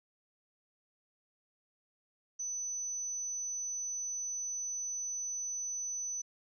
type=tone; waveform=sine; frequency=6000 Hz; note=F#8; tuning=23 cents sharp; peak=-35 dBFS; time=2.39-6.22 s; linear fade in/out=10 ms; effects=none